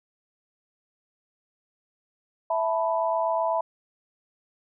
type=chord; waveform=sine; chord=E suspended fourth; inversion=none; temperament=equal; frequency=659.3 / 880 / 987.8 Hz; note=E5 / A5 / B5; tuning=0 / 0 / 0 cents; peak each=-25 / -29 / -27 dBFS; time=2.5-3.61 s; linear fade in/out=5 ms; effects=none